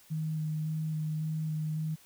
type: tone with vibrato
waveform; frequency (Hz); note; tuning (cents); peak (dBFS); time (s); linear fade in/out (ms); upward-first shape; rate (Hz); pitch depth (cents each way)
sine; 156; D#3; +5; -30; 0.1-1.96; 20; square; 1.8; 11
effects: white hiss -59 dBFS RMS until 2.05 s